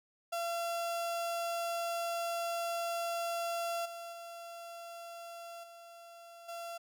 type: tone with level steps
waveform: 35% pulse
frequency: 681 Hz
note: F5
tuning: 44 cents flat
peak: -32 / -41 / -43 / -49 / -39 dBFS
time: 0.32-6.78 s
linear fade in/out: 10 ms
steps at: 3.85 / 4.12 / 5.63 / 6.48 s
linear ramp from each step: 10 ms
effects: none